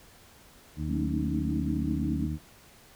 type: harmonic tone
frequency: 76.4 Hz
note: D#2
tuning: 31 cents flat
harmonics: 1 / 2 / 3 / 4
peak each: -33 / -33 / -38 / -38 dBFS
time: 0.76-2.39 s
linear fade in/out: 50 ms
type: chord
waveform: sine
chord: D# half-diminished seventh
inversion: first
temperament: equal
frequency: 185 / 220 / 277.2 / 311.1 Hz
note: F#3 / A3 / C#4 / D#4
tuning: 0 / 0 / 0 / 0 cents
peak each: -37 / -34 / -33 / -35 dBFS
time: 0.88-2.27 s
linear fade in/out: 20 ms
effects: pink hiss -55 dBFS RMS until 2.95 s